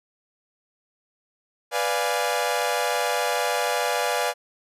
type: chord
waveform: sawtooth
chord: B diminished seventh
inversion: none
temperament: equal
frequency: 493.9 / 587.3 / 698.5 / 830.6 Hz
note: B4 / D5 / F5 / Ab5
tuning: 0 / 0 / 0 / 0 cents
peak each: -24 dBFS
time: 1.71-4.34 s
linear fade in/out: 50 ms
effects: resampled to 32000 Hz